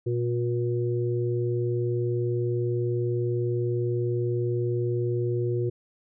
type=harmonic tone; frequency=120 Hz; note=B2; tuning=49 cents flat; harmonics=1 / 3 / 4; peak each=-26 / -27 / -35 dBFS; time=0.06-5.7 s; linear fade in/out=10 ms; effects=none

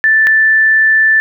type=tone pair in turn; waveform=sine; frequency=1762 / 1762 Hz; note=A6 / A6; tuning=+2 / +2 cents; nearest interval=unison; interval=0 cents; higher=neither; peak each=-6 dBFS; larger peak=neither; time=0.04-0.27 / 0.27-1.2 s; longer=second; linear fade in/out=0 ms; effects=none

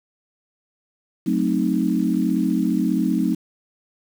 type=chord; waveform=sine; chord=F# diminished seventh; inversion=none; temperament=equal; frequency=185 / 220 / 261.6 / 311.1 Hz; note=F#3 / A3 / C4 / Eb4; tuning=0 / 0 / 0 / 0 cents; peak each=-23 dBFS; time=1.26-3.35 s; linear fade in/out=10 ms; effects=7-bit

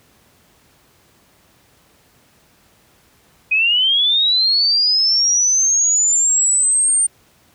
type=linear sweep; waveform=sine; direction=up; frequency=2489 to 8870 Hz; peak=-12 dBFS; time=3.51-7.07 s; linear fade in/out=10 ms; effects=pink hiss -54 dBFS RMS until 7.54 s + high-pass 60 Hz 12 dB/octave

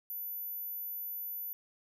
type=tone; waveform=sine; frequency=14000 Hz; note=A9; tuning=10 cents flat; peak=-37 dBFS; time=0.1-1.53 s; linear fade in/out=0 ms; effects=none

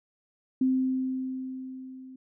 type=tone with level ramp; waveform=sine; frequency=260 Hz; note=C4; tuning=11 cents flat; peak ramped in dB=-20 to -43 dBFS; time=0.61-2.16 s; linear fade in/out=5 ms; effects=none

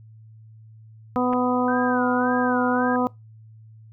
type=harmonic tone; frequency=249.3 Hz; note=B3; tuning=16 cents sharp; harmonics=1 / 2 / 3 / 4 / 5; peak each=-22 / -25 / -27 / -28 / -29 dBFS; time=1.16-3.07 s; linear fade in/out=0 ms
type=clicks; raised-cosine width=0.5 ms; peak=-24 / -19 dBFS; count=2; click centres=1.328 / 1.334 s
type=tone with vibrato; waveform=sine; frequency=1514 Hz; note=F#6; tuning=39 cents sharp; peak=-28 dBFS; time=1.68-2.96 s; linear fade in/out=2 ms; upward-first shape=sine; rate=1.8 Hz; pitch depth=110 cents each way
effects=noise-tail reverb RT60 0.2 s tail -23 dB re dry + added 110 Hz sine -44 dBFS peak until 3.92 s

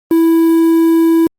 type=tone with quantisation; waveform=triangle; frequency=329.3 Hz; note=E4; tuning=2 cents flat; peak=-5 dBFS; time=0.11-1.27 s; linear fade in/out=2 ms; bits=5; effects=Opus 24 kbps

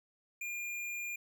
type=tone; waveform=square; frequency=2410 Hz; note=D7; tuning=44 cents sharp; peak=-38 dBFS; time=0.41-1.16 s; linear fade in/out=5 ms; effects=none

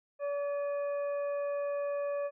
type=harmonic tone with a mistuned harmonic; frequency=572 Hz; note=D5; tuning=46 cents flat; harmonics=1 / 2 / 3 / 4; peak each=-31 / -44 / -51 / -53 dBFS; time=0.19-2.31 s; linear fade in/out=50 ms; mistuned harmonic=4; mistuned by=+130 cents; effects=none

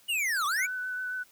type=linear two-way sweep; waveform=square; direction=down then up; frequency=2960 to 1108.7 to 2393 Hz; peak=-27 dBFS; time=0.08-0.67 s; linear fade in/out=20 ms; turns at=0.46 s
type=clicks; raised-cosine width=0.2 ms; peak=-33 dBFS; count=5; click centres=0.369 / 0.418 / 0.459 / 0.519 / 0.564 s
type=tone with vibrato; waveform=sine; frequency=1500 Hz; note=F#6; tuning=23 cents sharp; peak=-31 dBFS; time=0.57-1.24 s; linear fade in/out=20 ms; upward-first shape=sine; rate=7.3 Hz; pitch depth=16 cents each way
effects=white hiss -60 dBFS RMS until 1.31 s

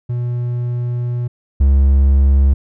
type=tone pair in turn; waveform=triangle; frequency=121.4 / 68.47 Hz; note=B2 / C#2; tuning=-29 / -21 cents; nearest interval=minor seventh; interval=992 cents; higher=first; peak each=-15 / -6 dBFS; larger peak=second; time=0.09-1.28 / 1.6-2.54 s; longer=first; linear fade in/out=10 ms; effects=none

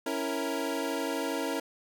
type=chord; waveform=25% pulse; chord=A# diminished; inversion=first; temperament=equal; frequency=277.2 / 329.6 / 466.2 Hz; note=C#4 / E4 / A#4; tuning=0 / 0 / 0 cents; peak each=-30 / -31 / -31 dBFS; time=0.06-1.6 s; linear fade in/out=5 ms; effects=none

